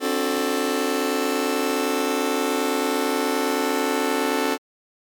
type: chord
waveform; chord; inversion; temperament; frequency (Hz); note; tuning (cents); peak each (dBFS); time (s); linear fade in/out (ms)
sawtooth; D dominant seventh; third; just; 264.3 / 293.7 / 367.1 / 440.5; C4 / D4 / F#4 / A4; +18 / 0 / -14 / +2; -22 / -23 / -24 / -21; 0-4.58; 50
effects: MP3 96 kbps